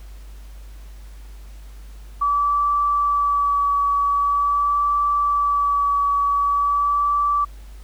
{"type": "tone with vibrato", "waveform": "sine", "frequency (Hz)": 1149, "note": "D6", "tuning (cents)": -38, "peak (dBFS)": -16, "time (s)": [2.21, 7.45], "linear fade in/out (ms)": 10, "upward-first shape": "sine", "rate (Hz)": 0.44, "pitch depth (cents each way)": 16, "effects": ["added 50 Hz sine -36 dBFS peak until 7.83 s", "pink hiss -52 dBFS RMS until 7.83 s"]}